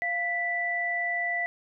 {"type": "tone pair together", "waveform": "sine", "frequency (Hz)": [694, 1975.5], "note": ["F5", "B6"], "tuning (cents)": [-11, 0], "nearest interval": "octave + tritone", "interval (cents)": 1811, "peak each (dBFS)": [-32, -27], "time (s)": [0.02, 1.46], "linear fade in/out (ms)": 0, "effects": []}